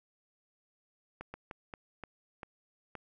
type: slowing click train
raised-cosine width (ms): 0.5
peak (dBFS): -27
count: 7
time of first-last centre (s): 1.21-2.953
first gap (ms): 130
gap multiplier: 1.32
effects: none